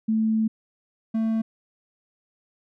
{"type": "tone pair in turn", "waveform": ["sine", "triangle"], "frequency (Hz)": [220.2, 223], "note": ["A3", "A3"], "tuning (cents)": [2, 23], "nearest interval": "unison", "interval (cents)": 21, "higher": "second", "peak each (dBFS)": -19, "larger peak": "neither", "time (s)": [[0.08, 0.48], [1.14, 1.42]], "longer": "first", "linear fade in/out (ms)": 10, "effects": []}